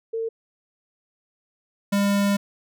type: tone pair in turn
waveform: sine / square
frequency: 452.4 / 201 Hz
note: A4 / G3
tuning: +48 / +44 cents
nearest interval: octave + major second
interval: 1404 cents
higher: first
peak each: -24 / -19 dBFS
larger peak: second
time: 0.13-0.29 / 1.92-2.37 s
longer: second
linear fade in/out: 10 ms
effects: none